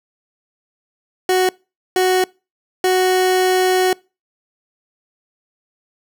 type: tone bursts at uneven times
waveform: 30% pulse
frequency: 370 Hz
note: F#4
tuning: in tune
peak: -10 dBFS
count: 3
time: 1.29-1.49 / 1.96-2.24 / 2.84-3.93 s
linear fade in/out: 2 ms
effects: noise-tail reverb RT60 0.3 s tail -25 dB re dry